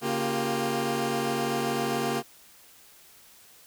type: tone cluster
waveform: 20% pulse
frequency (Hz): 139.3 / 232.7 / 352.9 / 393.2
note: C#3 / A#3 / F4 / G4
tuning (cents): +9 / -3 / +18 / +5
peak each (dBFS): -30 / -25 / -28 / -26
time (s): 0.01-2.23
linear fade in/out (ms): 50
effects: white hiss -54 dBFS RMS until 3.66 s